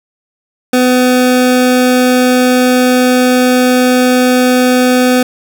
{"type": "tone", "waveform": "25% pulse", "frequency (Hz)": 251.6, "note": "B3", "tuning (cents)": 32, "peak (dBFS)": -3, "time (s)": [0.73, 5.23], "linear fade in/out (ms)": 5, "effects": []}